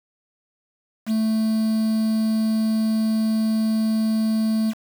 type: tone with quantisation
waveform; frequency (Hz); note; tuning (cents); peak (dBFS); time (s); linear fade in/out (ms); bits
triangle; 220; A3; 0; -16; 1.06-4.74; 50; 6
effects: none